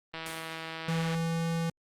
click train, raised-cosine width 0.3 ms, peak -22 dBFS, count 164, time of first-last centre 0.14-1.146 s, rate 162 Hz
white noise with exponential decay, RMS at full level -38 dBFS, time 0.26-1.05 s, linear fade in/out 1 ms, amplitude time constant 170 ms
square tone with pitch glide, 164.81 to 165.86 Hz, E3 to E3, 0 to +11 cents, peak -29 dBFS, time 0.88-1.7 s, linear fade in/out 5 ms, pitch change +11 cents, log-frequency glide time 1.13-1.48 s
effects low-pass 11000 Hz 12 dB/octave + Opus 32 kbps

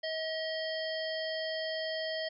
harmonic tone, 637 Hz, D#5, 41 cents sharp, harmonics 1 / 3 / 5 / 7 / 8, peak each -35 / -40 / -42 / -43 / -44 dBFS, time 0.03-2.29 s, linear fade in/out 10 ms, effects none

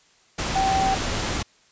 sine tone in noise, 771 Hz, G5, 29 cents flat, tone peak -19 dBFS, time 0.55-0.95 s, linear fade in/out 10 ms, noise pink, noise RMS -26 dBFS, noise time 0.38-1.43 s, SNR +4 dB, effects white hiss -58 dBFS RMS until 1.71 s + resampled to 16000 Hz

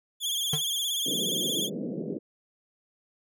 sawtooth tone with vibrato, 3322 Hz, G#7, in tune, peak -24 dBFS, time 0.2-1.7 s, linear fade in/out 50 ms, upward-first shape sine, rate 17 Hz, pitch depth 82 cents each way
square tone with exponential decay, 150.8 Hz, D3, 46 cents sharp, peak -25 dBFS, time 0.53-0.63 s, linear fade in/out 5 ms, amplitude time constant 21 ms
pink band-pass noise, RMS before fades -34 dBFS, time 1.05-2.19 s, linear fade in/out 20 ms, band 160 to 520 Hz, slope 48 dB/octave
effects none

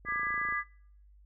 sine chord, G# diminished, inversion second, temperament just, 1196.1 / 1661.2 / 1993.5 Hz, D6 / G#6 / B6, +31 / 0 / +16 cents, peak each -34 dBFS, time 0.05-0.64 s, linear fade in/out 50 ms
click train, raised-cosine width 2 ms, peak -36 dBFS, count 14, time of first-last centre 0.05-0.524 s, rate 27.4 Hz
effects noise-tail reverb RT60 0.7 s tail -26 dB re dry + added 50 Hz sine -55 dBFS peak until 1.25 s

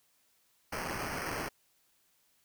violet noise with sample-and-hold, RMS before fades -37 dBFS, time 0.72-1.49 s, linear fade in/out 10 ms, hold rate 3675 Hz, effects white hiss -71 dBFS RMS until 2.44 s

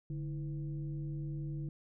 sine tone with frequency modulation, 145.5 Hz, D3, 16 cents flat, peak -36 dBFS, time 0.1-1.69 s, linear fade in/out 2 ms, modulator 181 Hz, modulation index 0.61, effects none

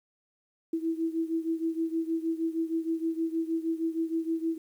sine beating tone pair, 325.2 / 331.6 Hz, E4 / E4, -23 / +10 cents, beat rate 6.4 Hz, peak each -29 / -32 dBFS, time 0.73-4.58 s, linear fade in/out 5 ms, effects 10-bit

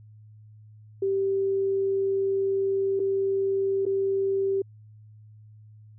sine tone with dropouts, 390 Hz, G4, 9 cents flat, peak -22 dBFS, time 1.02-4.62 s, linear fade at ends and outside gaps 5 ms, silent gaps 2.995-2.999 / 3.854-3.863 s, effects added 107 Hz sine -47 dBFS peak until 5.98 s

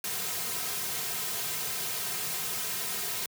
white noise with comb filter, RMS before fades -33 dBFS, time 0.04-3.26 s, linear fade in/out 2 ms, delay 3.5 ms, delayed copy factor -0.9, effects high-pass 100 Hz 12 dB/octave

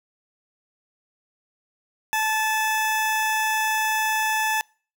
20% pulse tone, 871 Hz, A5, 18 cents flat, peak -16 dBFS, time 2.13-4.61 s, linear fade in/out 0 ms, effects noise-tail reverb RT60 0.4 s tail -26 dB re dry

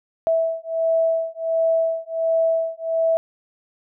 sine beating tone pair, 654 / 655.4 Hz, E5 / E5, -14 / -10 cents, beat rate 1.4 Hz, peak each -21 dBFS, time 0.27-3.17 s, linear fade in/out 0 ms, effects none

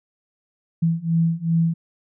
sine beating tone pair, 164.2 / 166.8 Hz, E3 / E3, -6 / +21 cents, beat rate 2.6 Hz, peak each -21 / -20 dBFS, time 0.82-1.74 s, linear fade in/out 10 ms, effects none

